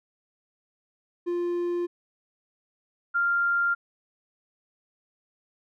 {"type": "tone pair in turn", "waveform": ["triangle", "sine"], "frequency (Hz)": [349.2, 1393.7], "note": ["F4", "F6"], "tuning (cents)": [0, -4], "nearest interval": "2 octaves", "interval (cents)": 2396, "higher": "second", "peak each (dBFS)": [-23, -21], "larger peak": "second", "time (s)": [[1.26, 1.87], [3.14, 3.75]], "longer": "neither", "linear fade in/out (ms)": 20, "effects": []}